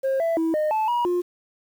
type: tone with pitch steps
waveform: sine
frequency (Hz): 535 / 664 / 325.3 / 612 / 871 / 960 / 354.4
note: C5 / E5 / E4 / D#5 / A5 / B5 / F4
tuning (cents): +38 / +12 / -23 / -29 / -18 / -49 / +25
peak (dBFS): -17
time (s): 0.03-1.22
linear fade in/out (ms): 20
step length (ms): 170
effects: tanh soft clip ceiling -19 dBFS + 8-bit